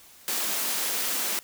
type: high-pass noise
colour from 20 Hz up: white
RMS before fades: -28 dBFS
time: 0.28-1.39 s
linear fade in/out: 0 ms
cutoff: 190 Hz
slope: 48 dB/octave
effects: white hiss -52 dBFS RMS until 1.43 s